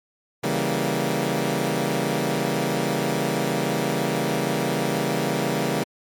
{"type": "chord", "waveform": "15% pulse", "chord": "C# diminished seventh", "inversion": "none", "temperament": "equal", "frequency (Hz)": [138.59, 164.81, 196, 233.1], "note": ["C#3", "E3", "G3", "Bb3"], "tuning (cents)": [0, 0, 0, 0], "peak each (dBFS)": -21, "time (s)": [0.43, 5.84], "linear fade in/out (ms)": 10, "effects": ["MP3 96 kbps"]}